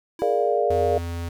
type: tone with exponential decay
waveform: square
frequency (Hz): 329.6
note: E4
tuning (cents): 0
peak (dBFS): -34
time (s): 0.19-0.93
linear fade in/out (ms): 2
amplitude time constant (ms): 160
type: chord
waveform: sine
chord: Bb dominant seventh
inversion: third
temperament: equal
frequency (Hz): 415.3 / 466.2 / 587.3 / 698.5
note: Ab4 / Bb4 / D5 / F5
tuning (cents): 0 / 0 / 0 / 0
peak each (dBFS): -24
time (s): 0.22-0.98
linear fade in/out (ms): 0
type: tone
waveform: square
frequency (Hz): 85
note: F2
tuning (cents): -46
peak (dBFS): -28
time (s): 0.7-1.29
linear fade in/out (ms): 5
effects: none